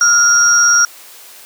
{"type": "tone pair together", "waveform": "sine", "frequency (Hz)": [1400, 5659], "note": ["F6", "F8"], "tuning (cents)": [4, 22], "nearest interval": "2 octaves", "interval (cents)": 2418, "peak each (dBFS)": -10, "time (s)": [0.01, 0.85], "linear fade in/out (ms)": 2, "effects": ["white hiss -38 dBFS RMS until 1.45 s", "high-pass 400 Hz 12 dB/octave"]}